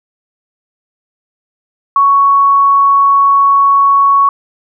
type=tone; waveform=sine; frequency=1113 Hz; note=C#6; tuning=7 cents sharp; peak=-5 dBFS; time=1.96-4.29 s; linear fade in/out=2 ms; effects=none